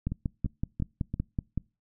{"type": "two click trains", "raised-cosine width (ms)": 5, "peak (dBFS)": [-19, -16], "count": [4, 9], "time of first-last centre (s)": [[0.12, 1.14], [0.07, 1.577]], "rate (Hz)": [2.94, 5.31], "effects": ["noise-tail reverb RT60 0.3 s tail -26 dB re dry"]}